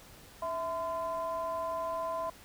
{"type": "ring-modulated tone", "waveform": "triangle", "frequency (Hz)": 182.8, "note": "F#3", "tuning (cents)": -21, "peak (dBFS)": -27, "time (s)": [0.42, 2.3], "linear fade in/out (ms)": 5, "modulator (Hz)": 839, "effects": ["pink hiss -54 dBFS RMS until 2.44 s"]}